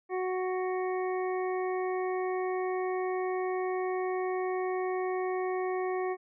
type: harmonic tone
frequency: 370 Hz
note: F#4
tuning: in tune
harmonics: 1 / 2 / 3 / 5 / 6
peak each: -30 / -36 / -40 / -44 / -46 dBFS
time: 0.09-6.17 s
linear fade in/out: 50 ms
effects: none